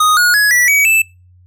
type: tone with pitch steps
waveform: square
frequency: 1244.5 / 1446.2 / 1680.5 / 1952.8 / 2269 / 2637 Hz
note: D#6 / F#6 / G#6 / B6 / C#7 / E7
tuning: 0 / -40 / +20 / -20 / +40 / 0 cents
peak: -9 dBFS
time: 0-1.02 s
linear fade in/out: 5 ms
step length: 170 ms
effects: noise-tail reverb RT60 0.3 s tail -26 dB re dry + added 90 Hz sine -43 dBFS peak until 1.46 s